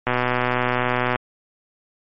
click train, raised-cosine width 0.5 ms, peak -5 dBFS, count 136, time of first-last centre 0.07-1.159 s, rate 124 Hz, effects MP3 32 kbps

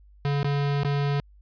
square tone with dropouts, 142.5 Hz, C#3, 48 cents sharp, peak -23 dBFS, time 0.25-1.2 s, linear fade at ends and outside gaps 0 ms, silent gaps 0.43-0.445 / 0.833-0.848 s, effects added 50 Hz sine -50 dBFS peak until 1.41 s + resampled to 11025 Hz

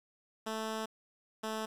10% pulse tone pair in turn, 220 / 218.8 Hz, A3 / A3, 0 / -9 cents, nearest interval unison, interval 9 cents, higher first, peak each -27 dBFS, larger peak neither, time 0.46-0.86 / 1.43-1.66 s, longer first, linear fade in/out 10 ms, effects low-pass 12000 Hz 12 dB/octave + 10-bit

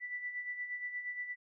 sine tone with tremolo, 1973 Hz, B6, 2 cents flat, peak -35 dBFS, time 0-1.36 s, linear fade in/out 50 ms, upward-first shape sine, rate 8.5 Hz, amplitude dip 60%, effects none

